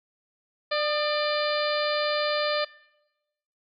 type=harmonic tone with a mistuned harmonic; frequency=595 Hz; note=D5; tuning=22 cents sharp; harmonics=1 / 2 / 3 / 4 / 5 / 6 / 7 / 8; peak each=-26 / -31 / -32 / -35 / -39 / -36 / -34 / -37 dBFS; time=0.71-2.65 s; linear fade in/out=10 ms; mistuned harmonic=2; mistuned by=+38 cents; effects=noise-tail reverb RT60 1.0 s tail -22 dB re dry